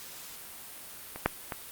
clicks, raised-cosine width 0.5 ms, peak -23 / -7 / -18 dBFS, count 3, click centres 1.16 / 1.26 / 1.522 s, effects white hiss -45 dBFS RMS until 1.71 s + Opus 48 kbps

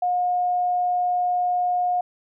sine tone, 718 Hz, F5, 48 cents sharp, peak -19 dBFS, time 0.02-2.01 s, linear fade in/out 5 ms, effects none

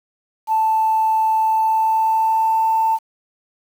sine tone with pitch glide, 880 to 890.7 Hz, A5 to A5, 0 to +21 cents, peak -13 dBFS, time 0.47-2.99 s, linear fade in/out 50 ms, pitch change +21 cents, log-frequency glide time 1.39-2.69 s, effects tanh soft clip ceiling -9 dBFS + 7-bit

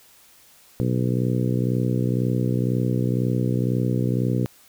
harmonic tone, 62 Hz, B1, 7 cents sharp, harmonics 2 / 3 / 4 / 5 / 6 / 7 / 8, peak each -22 / -26 / -28 / -30 / -32 / -33 / -34 dBFS, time 0.8-4.46 s, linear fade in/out 0 ms, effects white hiss -53 dBFS RMS until 4.68 s

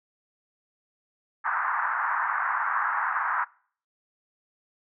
pink band-pass noise, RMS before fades -27 dBFS, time 1.44-3.45 s, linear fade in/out 20 ms, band 900 to 1700 Hz, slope 48 dB/octave, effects noise-tail reverb RT60 0.5 s tail -24 dB re dry

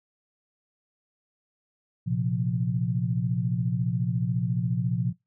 sine chord, Bb suspended second, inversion none, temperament equal, 116.54 / 130.81 / 174.61 Hz, Bb2 / C3 / F3, 0 / 0 / 0 cents, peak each -28 dBFS, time 2.06-5.13 s, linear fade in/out 20 ms, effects noise-tail reverb RT60 0.2 s tail -23 dB re dry

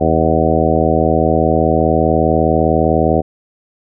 harmonic tone with a mistuned harmonic, 79.9 Hz, D#2, 47 cents sharp, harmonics 1 / 2 / 3 / 4 / 5 / 6 / 7 / 8 / 9, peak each -19 / -19 / -19 / -19 / -19 / -19 / -19 / -19 / -19 dBFS, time 0-3.22 s, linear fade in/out 20 ms, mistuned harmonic 9, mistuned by +59 cents, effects none

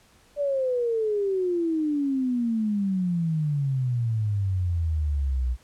sine exponential sweep, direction down, 587.3 to 59.7 Hz, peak -22 dBFS, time 0.36-5.57 s, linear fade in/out 50 ms, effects pink hiss -58 dBFS RMS until 5.63 s + low-pass 11000 Hz 12 dB/octave

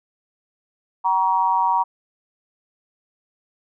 sine tone with amplitude modulation, 946 Hz, A#5, 25 cents sharp, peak -12 dBFS, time 1.04-1.84 s, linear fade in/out 20 ms, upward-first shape sine, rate 183 Hz, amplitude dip 85%, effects none

